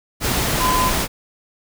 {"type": "tone in noise", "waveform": "sine", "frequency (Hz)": 1016, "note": "B5", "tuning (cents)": 49, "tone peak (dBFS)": -17, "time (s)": [0.58, 0.92], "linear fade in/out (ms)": 50, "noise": "pink", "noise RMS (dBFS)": -20, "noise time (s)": [0.2, 1.08], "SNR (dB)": 0, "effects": []}